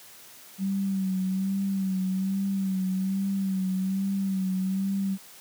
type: tone with vibrato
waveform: sine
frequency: 191.6 Hz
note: G3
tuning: 39 cents flat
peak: -24 dBFS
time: 0.58-5.18 s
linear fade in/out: 50 ms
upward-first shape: sine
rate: 1.2 Hz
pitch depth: 41 cents each way
effects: white hiss -49 dBFS RMS until 5.4 s + high-pass 100 Hz 12 dB/octave